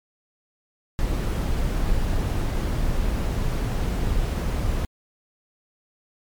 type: noise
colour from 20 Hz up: brown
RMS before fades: -23 dBFS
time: 0.99-4.85 s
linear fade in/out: 0 ms
effects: MP3 96 kbps